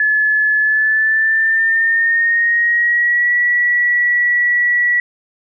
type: tone with pitch glide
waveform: sine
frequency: 1718 to 1939.6 Hz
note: A6 to B6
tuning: -42 to -32 cents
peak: -11 dBFS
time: 0-5 s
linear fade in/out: 2 ms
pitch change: +210 cents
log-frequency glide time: 0.59-3.33 s
effects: none